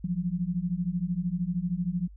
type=beating tone pair; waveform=sine; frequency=169.9 / 182.9 Hz; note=F3 / F#3; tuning=-47 / -20 cents; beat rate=13 Hz; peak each=-30 / -29 dBFS; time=0.04-2.08 s; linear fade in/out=5 ms; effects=added 50 Hz sine -45 dBFS peak until 2.16 s